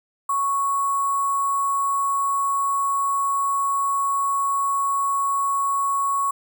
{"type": "tone with sample-and-hold", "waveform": "sine", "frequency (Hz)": 1108.7, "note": "C#6", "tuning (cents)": 0, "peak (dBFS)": -19, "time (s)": [0.29, 6.31], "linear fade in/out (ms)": 5, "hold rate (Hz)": 8820, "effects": []}